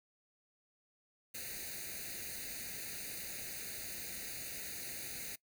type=noise with comb filter; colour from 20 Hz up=white; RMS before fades=-44 dBFS; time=1.34-5.36 s; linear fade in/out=10 ms; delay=0.46 ms; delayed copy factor=+0.95; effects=noise-tail reverb RT60 0.1 s tail -22 dB re dry